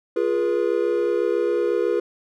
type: chord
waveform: triangle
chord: F diminished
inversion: none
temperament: equal with one note detuned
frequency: 349.2 / 415.3 / 483.2 Hz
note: F4 / Ab4 / Cb5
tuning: 0 / 0 / -38 cents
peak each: -22 / -21 / -21 dBFS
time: 0.16-2 s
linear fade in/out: 5 ms
effects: none